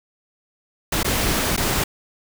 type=noise with dropouts; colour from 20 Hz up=pink; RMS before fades=-21 dBFS; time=0.92-1.84 s; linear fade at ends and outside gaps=5 ms; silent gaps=1.031-1.045 / 1.565-1.575 s; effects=none